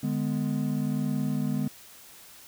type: chord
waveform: triangle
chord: G# diminished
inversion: second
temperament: just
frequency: 149.51 / 207.7 / 249.2 Hz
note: D3 / G#3 / B3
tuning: +31 / 0 / +16 cents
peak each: -28 dBFS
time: 0.03-1.68 s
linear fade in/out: 5 ms
effects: white hiss -50 dBFS RMS until 2.47 s